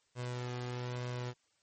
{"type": "tone with flanger", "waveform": "sawtooth", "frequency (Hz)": 123.4, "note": "B2", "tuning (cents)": -1, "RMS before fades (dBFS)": -39, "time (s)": [0.15, 1.34], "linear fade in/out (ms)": 50, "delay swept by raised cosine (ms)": [1.9, 2.47], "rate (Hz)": 1.1, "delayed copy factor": 0.5, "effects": ["white hiss -74 dBFS RMS until 1.62 s", "MP3 32 kbps"]}